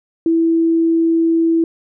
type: tone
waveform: sine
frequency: 329.6 Hz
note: E4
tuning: in tune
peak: -11 dBFS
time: 0.26-1.64 s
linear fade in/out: 2 ms
effects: none